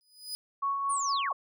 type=tone with exponential growth; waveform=sawtooth; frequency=4978 Hz; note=D#8; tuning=in tune; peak=-29 dBFS; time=0.01-0.35 s; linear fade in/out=0 ms; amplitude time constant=73 ms
type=tone with tremolo; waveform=sine; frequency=1110 Hz; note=C#6; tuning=2 cents sharp; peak=-26 dBFS; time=0.62-1.33 s; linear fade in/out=10 ms; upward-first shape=sine; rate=4.4 Hz; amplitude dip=35%
type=linear sweep; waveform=sine; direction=down; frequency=9550 to 414 Hz; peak=-32 dBFS; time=0.89-1.33 s; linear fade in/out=20 ms
effects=none